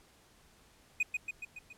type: tone with echo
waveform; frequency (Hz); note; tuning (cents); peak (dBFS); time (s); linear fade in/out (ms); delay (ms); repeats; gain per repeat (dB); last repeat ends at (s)
triangle; 2489; D#7; 0; -25; 1-1.03; 5; 140; 5; -4; 1.73
effects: pink hiss -63 dBFS RMS until 1.77 s + low-pass 12000 Hz 12 dB/octave